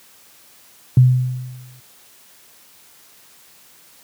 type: tone with exponential decay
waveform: sine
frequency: 126.7 Hz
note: B2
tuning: 45 cents sharp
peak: -4 dBFS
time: 0.97-1.8 s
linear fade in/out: 2 ms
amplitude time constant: 180 ms
effects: white hiss -49 dBFS RMS until 4.03 s + high-pass 80 Hz 12 dB/octave